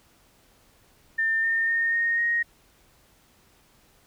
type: tone with pitch steps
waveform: sine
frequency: 1800 / 1817.8 / 1835.7 / 1853.8 / 1872.1 Hz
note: A6 / A#6 / A#6 / A#6 / A#6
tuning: +39 / -44 / -27 / -10 / +7 cents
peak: -21 dBFS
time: 1.18-2.43 s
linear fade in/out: 10 ms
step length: 250 ms
effects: pink hiss -60 dBFS RMS until 4.06 s